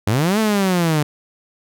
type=linear two-way sweep; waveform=sawtooth; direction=up then down; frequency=92.8 to 223 to 145.2 Hz; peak=-11 dBFS; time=0.07-1.03 s; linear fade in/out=5 ms; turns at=0.39 s; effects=none